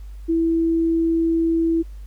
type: tone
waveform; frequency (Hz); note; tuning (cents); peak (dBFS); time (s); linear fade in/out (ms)
sine; 329.6; E4; 0; -16; 0.28-1.83; 20
effects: added 50 Hz sine -33 dBFS peak until 2.06 s + pink hiss -58 dBFS RMS until 2.06 s